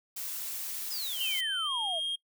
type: noise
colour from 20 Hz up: blue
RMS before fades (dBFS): -37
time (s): 0.16-1.41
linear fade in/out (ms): 10
type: exponential sweep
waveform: sine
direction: down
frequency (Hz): 5274 to 622.3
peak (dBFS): -35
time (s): 0.9-2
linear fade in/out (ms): 20
type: tone with pitch glide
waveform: triangle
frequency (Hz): 3095 to 3234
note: G7 to G#7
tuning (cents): -23 to -47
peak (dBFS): -28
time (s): 1.2-2.16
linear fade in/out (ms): 10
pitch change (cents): +76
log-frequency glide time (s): 1.64-1.71
effects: noise-tail reverb RT60 0.1 s tail -21 dB re dry